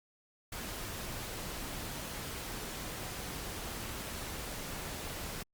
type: noise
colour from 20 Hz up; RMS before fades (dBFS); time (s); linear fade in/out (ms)
pink; -41; 0.52-5.43; 5
effects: Opus 48 kbps